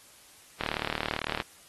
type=click train; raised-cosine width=0.3 ms; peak=-13 dBFS; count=31; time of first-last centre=0.61-1.402 s; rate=37.9 Hz; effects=white hiss -55 dBFS RMS until 1.68 s + AAC 32 kbps